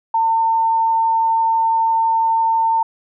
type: tone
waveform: sine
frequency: 903 Hz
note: A5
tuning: 45 cents sharp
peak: -13 dBFS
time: 0.14-2.83 s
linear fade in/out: 5 ms
effects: none